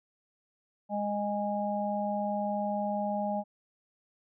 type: harmonic tone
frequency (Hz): 205.8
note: G#3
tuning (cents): -16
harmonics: 1 / 3 / 4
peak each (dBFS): -33 / -33 / -33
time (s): 0.89-3.44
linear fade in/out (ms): 50
effects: none